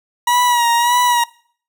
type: tone with vibrato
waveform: 40% pulse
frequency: 960 Hz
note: B5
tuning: 49 cents flat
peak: -11 dBFS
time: 0.27-1.24 s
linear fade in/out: 5 ms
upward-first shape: sine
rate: 1.7 Hz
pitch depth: 43 cents each way
effects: noise-tail reverb RT60 0.5 s tail -22 dB re dry